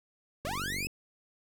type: click train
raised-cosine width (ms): 3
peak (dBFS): -28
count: 21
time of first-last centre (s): 0.45-0.869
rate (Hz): 47.7
type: linear sweep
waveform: sawtooth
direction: up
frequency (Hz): 524 to 2637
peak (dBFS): -30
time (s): 0.45-0.87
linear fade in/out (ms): 2
effects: none